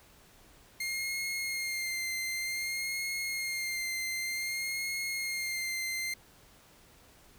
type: tone with vibrato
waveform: sawtooth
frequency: 2119 Hz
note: C7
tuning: 21 cents sharp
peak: -29 dBFS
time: 0.8-6.14 s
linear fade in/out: 5 ms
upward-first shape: sine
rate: 0.54 Hz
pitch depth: 31 cents each way
effects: pink hiss -59 dBFS RMS until 7.38 s